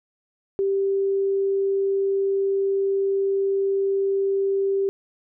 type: tone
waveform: sine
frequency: 392 Hz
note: G4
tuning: in tune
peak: -19 dBFS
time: 0.59-4.89 s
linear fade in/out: 0 ms
effects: none